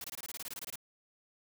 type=noise bursts; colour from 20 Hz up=white; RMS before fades=-42 dBFS; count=14; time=0.01-0.757 s; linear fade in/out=2 ms; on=32 ms; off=23 ms; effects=none